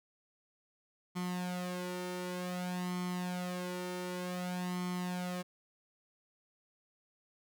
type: tone with flanger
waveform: sawtooth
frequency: 180 Hz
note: F#3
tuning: 47 cents flat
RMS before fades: -38 dBFS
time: 1.15-5.43 s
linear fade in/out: 20 ms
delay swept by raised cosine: 0.93 to 2.23 ms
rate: 0.54 Hz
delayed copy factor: +0.7
effects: none